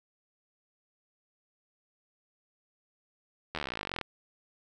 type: slowing click train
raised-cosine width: 0.3 ms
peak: -18 dBFS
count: 27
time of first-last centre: 3.55-4.013 s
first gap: 12 ms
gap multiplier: 1.03
effects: none